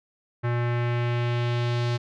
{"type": "tone with low-pass filter sweep", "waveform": "square", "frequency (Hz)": 120, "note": "B2", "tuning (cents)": -49, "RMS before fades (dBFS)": -25, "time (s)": [0.43, 1.98], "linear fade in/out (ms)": 20, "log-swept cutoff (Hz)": [1800, 4500], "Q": 1.6, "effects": []}